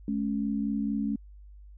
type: tone pair together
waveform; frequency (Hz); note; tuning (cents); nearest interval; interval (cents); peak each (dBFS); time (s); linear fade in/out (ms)
sine; 212.8 / 277.2; G#3 / C#4; +42 / 0; perfect fourth; 458; -28 / -31; 0.08-1.16; 2
effects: added 50 Hz sine -46 dBFS peak until 1.77 s